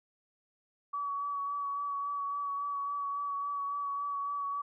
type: tone with vibrato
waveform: sine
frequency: 1136 Hz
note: C#6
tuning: 42 cents sharp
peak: -32 dBFS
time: 0.93-4.62 s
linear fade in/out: 10 ms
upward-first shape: sine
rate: 3.6 Hz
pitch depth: 19 cents each way
effects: none